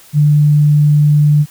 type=tone; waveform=sine; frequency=148.3 Hz; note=D3; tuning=17 cents sharp; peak=-6 dBFS; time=0.13-1.46 s; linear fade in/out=50 ms; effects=white hiss -42 dBFS RMS until 1.5 s